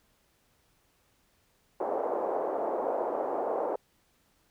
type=band-pass noise; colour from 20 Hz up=pink; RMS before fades=-31 dBFS; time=1.8-3.76 s; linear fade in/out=5 ms; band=420 to 810 Hz; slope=24 dB/octave; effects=pink hiss -69 dBFS RMS until 4.5 s